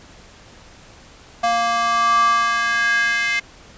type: tone with high-pass filter sweep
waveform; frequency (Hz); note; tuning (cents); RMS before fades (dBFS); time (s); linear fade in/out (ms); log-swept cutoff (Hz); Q
square; 233.1; A#3; 0; -18; 1.43-3.4; 10; 810 to 2000; 5.8
effects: pink hiss -45 dBFS RMS until 3.77 s + resampled to 16000 Hz